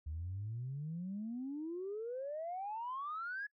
sine exponential sweep, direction up, 73.6 to 1706 Hz, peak -38 dBFS, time 0.06-3.47 s, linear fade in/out 10 ms, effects noise-tail reverb RT60 0.1 s tail -26 dB re dry + tanh soft clip ceiling -34 dBFS

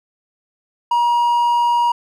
triangle tone, 953 Hz, A#5, 38 cents sharp, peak -11 dBFS, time 0.91-1.92 s, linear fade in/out 5 ms, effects none

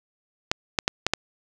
clicks, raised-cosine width 0.2 ms, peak -3 dBFS, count 5, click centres 0.515 / 0.788 / 0.879 / 1.066 / 1.136 s, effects none

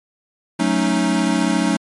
square chord, D# half-diminished seventh, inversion first, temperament equal, 185 / 220 / 277.2 / 311.1 Hz, F#3 / A3 / C#4 / D#4, 0 / 0 / 0 / 0 cents, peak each -22 dBFS, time 0.59-1.77 s, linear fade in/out 10 ms, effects MP3 48 kbps

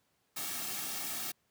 white noise with comb filter, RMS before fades -38 dBFS, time 0.36-1.32 s, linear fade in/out 10 ms, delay 2 ms, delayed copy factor -0.65, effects pink hiss -75 dBFS RMS until 1.5 s + high-pass 100 Hz 12 dB/octave

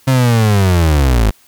35% pulse linear sweep, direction down, 134.3 to 49.88 Hz, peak -7 dBFS, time 0.07-1.31 s, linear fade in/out 10 ms, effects white hiss -49 dBFS RMS until 1.47 s

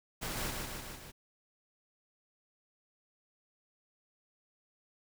pink noise with echo, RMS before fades -38 dBFS, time 0.21-0.52 s, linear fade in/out 20 ms, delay 150 ms, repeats 4, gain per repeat -3 dB, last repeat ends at 1.12 s, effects none

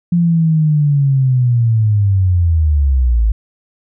sine linear sweep, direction down, 174.61 to 51.91 Hz, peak -9 dBFS, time 0.12-3.32 s, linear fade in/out 5 ms, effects none

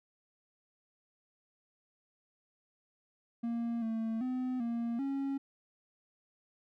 triangle tone with pitch steps, 233.4 / 224.2 / 254.3 / 233.7 / 274.5 Hz, A#3 / A3 / C4 / A#3 / C#4, +2 / +33 / -49 / +5 / -17 cents, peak -30 dBFS, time 3.43-5.38 s, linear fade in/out 10 ms, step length 390 ms, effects none

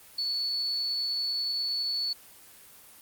sine tone, 4435 Hz, C#8, in tune, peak -27 dBFS, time 0.18-2.13 s, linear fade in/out 5 ms, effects white hiss -52 dBFS RMS until 3.01 s + Opus 24 kbps

